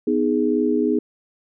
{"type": "chord", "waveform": "sine", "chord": "G# minor", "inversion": "first", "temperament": "just", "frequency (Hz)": [249.2, 311.5, 415.3], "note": ["B3", "D#4", "G#4"], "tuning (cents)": [16, 2, 0], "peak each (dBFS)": -21, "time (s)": [0.07, 0.99], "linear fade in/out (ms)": 5, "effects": []}